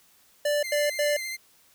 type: tone bursts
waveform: square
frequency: 587.3 Hz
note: D5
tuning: in tune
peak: -23 dBFS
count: 3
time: 0.45-1.168 s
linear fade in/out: 5 ms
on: 180 ms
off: 89 ms
type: tone with vibrato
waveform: sawtooth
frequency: 2084 Hz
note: C7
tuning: 7 cents flat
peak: -28 dBFS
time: 0.63-1.37 s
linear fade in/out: 20 ms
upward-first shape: triangle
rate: 13 Hz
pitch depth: 24 cents each way
effects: white hiss -60 dBFS RMS until 1.74 s